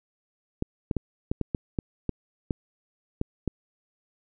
clicks, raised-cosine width 3 ms, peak -13 dBFS, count 11, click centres 0.624 / 0.912 / 0.967 / 1.315 / 1.413 / 1.548 / 1.788 / 2.093 / 2.508 / 3.214 / 3.477 s, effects none

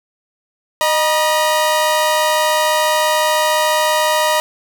sawtooth tone pair together, 615.3 / 960 Hz, D#5 / B5, -19 / -49 cents, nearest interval minor sixth, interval 770 cents, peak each -12 dBFS, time 0.81-4.4 s, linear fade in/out 0 ms, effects none

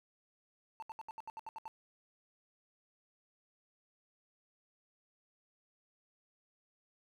triangle tone bursts, 890 Hz, A5, 20 cents sharp, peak -40 dBFS, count 10, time 0.8-1.679 s, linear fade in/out 0 ms, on 24 ms, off 71 ms, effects none

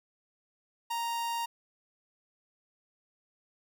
45% pulse tone, 932.3 Hz, A#5, in tune, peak -31 dBFS, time 0.9-1.46 s, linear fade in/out 10 ms, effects none

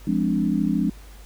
sine chord, D half-diminished seventh, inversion first, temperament equal with one note detuned, 174.61 / 207.7 / 258.9 / 293.7 Hz, F3 / Ab3 / C4 / D4, 0 / 0 / -18 / 0 cents, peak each -25 / -23 / -26 / -25 dBFS, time 0.07-0.9 s, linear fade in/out 5 ms, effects added 50 Hz sine -41 dBFS peak until 1.25 s + pink hiss -50 dBFS RMS until 1.25 s

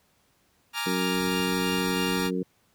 15% pulse chord, Bb dominant seventh, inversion third, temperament equal, 830.6 / 932.3 / 1174.7 / 1396.9 Hz, Ab5 / Bb5 / D6 / F6, 0 / 0 / 0 / 0 cents, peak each -30 / -26 / -29 / -27 dBFS, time 0.73-2.31 s, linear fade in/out 50 ms
harmonic tone, 91.8 Hz, F#2, 13 cents flat, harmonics 2 / 3 / 4 / 5, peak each -29 / -31 / -32 / -33 dBFS, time 0.86-2.43 s, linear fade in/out 5 ms
brown noise, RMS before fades -42 dBFS, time 1.13-2.29 s, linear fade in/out 10 ms
effects pink hiss -66 dBFS RMS until 2.74 s + high-pass 60 Hz 12 dB/octave

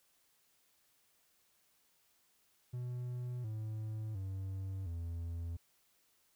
triangle tone with pitch steps, 123.47 / 108.74 / 95.76 / 84.33 Hz, B2 / A2 / G2 / E2, 0 / -20 / -40 / +40 cents, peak -36 dBFS, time 2.73-5.57 s, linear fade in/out 10 ms, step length 710 ms, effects white hiss -73 dBFS RMS until 6.35 s

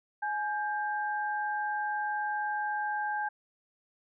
sine tone pair together, 840.2 / 1586 Hz, G#5 / G6, +20 / +20 cents, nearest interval major seventh, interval 1100 cents, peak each -31 / -34 dBFS, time 0.22-3.29 s, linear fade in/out 10 ms, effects none

